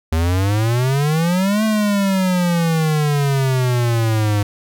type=exponential two-way sweep; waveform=square; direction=up then down; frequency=78.7 to 220 to 101.7 Hz; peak=-15 dBFS; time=0.12-4.43 s; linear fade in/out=5 ms; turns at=1.64 s; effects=none